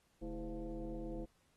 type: tone with frequency modulation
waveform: sine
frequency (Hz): 145.1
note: D3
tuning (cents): -21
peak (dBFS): -40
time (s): 0.21-1.26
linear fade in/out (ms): 20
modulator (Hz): 184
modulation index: 2
effects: pink hiss -75 dBFS RMS until 1.56 s + AAC 32 kbps